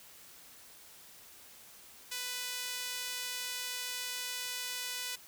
sawtooth tone with high-pass filter, 496.3 Hz, B4, 8 cents sharp, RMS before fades -39 dBFS, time 2.11-5.16 s, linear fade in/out 10 ms, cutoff 2800 Hz, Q 0.72, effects white hiss -55 dBFS RMS until 5.27 s

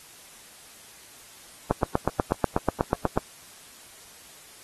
click train, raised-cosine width 1 ms, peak -7 dBFS, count 13, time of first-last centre 1.71-3.175 s, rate 8.19 Hz, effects white hiss -49 dBFS RMS until 4.63 s + AAC 32 kbps

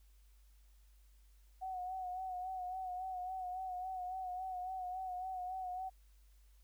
sine tone with vibrato, 740 Hz, F#5, in tune, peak -39 dBFS, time 1.61-5.9 s, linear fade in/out 20 ms, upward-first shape sine, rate 3.6 Hz, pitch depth 43 cents each way, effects added 50 Hz sine -61 dBFS peak until 6.63 s + white hiss -75 dBFS RMS until 6.63 s

